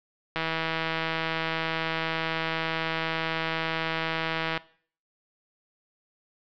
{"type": "click train", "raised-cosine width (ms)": 0.3, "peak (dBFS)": -12, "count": 684, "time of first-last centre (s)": [0.36, 4.576], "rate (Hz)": 162, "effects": ["noise-tail reverb RT60 0.5 s tail -20 dB re dry", "low-pass 4000 Hz 12 dB/octave"]}